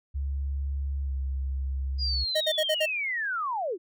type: tone with pitch glide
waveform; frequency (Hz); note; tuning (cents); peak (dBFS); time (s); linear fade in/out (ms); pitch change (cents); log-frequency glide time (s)
sine; 69.3 to 67.09; C#2 to C2; 0 to +44; -27; 0.14-2.25; 20; -56; 1.04-1.12
type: linear sweep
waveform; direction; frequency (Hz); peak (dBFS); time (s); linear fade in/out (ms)
sine; down; 4928 to 311.1; -27; 1.98-3.78; 50
type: tone bursts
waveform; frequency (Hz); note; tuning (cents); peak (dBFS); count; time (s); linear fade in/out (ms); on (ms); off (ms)
square; 622.3; D#5; 0; -24; 5; 2.35-2.86; 10; 58; 55
effects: none